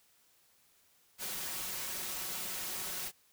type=noise with comb filter; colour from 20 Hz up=white; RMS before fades=-39 dBFS; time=1.18-3.12 s; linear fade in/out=50 ms; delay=5.4 ms; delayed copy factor=+0.55; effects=white hiss -68 dBFS RMS until 3.32 s